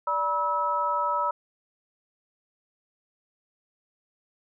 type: tone cluster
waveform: sine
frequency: 584 / 967 / 1298 Hz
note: D5 / B5 / E6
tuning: -10 / -37 / -27 cents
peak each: -32 / -26 / -27 dBFS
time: 0.07-1.31 s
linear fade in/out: 5 ms
effects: none